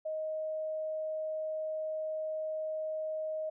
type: tone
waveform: sine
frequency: 626 Hz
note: D#5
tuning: 10 cents sharp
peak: -33 dBFS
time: 0.05-3.5 s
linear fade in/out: 10 ms
effects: none